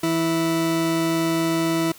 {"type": "tone pair together", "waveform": "40% pulse", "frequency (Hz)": [164.2, 328.4], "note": ["E3", "E4"], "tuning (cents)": [-6, -6], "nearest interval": "octave", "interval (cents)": 1200, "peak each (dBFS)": [-26, -20], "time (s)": [0.03, 1.92], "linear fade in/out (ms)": 5, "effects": ["white hiss -46 dBFS RMS until 1.98 s"]}